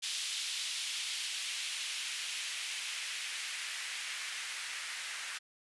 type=noise with band-pass filter sweep; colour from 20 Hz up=blue; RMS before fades=-39 dBFS; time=0.02-5.39 s; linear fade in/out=20 ms; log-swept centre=3300 to 1800 Hz; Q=1.6; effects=resampled to 24000 Hz